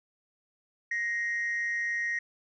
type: tone pair together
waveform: sine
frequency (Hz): 1877 / 2084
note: A#6 / C7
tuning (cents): +11 / -7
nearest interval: major second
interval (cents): 182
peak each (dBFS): -27 / -34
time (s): 0.91-2.19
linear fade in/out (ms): 5
effects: tanh soft clip ceiling -25 dBFS